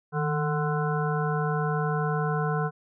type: harmonic tone with a mistuned harmonic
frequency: 148.3 Hz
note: D3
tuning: 17 cents sharp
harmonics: 1 / 3 / 5 / 7 / 9 / 10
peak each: -26 / -31 / -33 / -34 / -36 / -36 dBFS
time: 0.12-2.71 s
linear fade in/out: 50 ms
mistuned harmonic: 1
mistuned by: +83 cents
effects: none